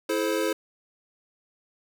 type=chord; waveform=square; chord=A minor; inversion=second; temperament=equal with one note detuned; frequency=329.6 / 430.4 / 523.3 Hz; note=E4 / A4 / C5; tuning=0 / -38 / 0 cents; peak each=-29 dBFS; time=0.09-0.53 s; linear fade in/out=5 ms; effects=none